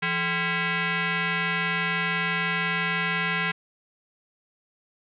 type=tone with frequency modulation; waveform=sine; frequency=170 Hz; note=F3; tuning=46 cents flat; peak=-23 dBFS; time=0.02-3.52 s; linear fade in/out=10 ms; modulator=602 Hz; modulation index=4.3; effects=none